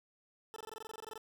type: tone bursts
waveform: 20% pulse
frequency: 440 Hz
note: A4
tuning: in tune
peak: -39 dBFS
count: 15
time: 0.54-1.178 s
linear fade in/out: 0 ms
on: 22 ms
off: 22 ms
effects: none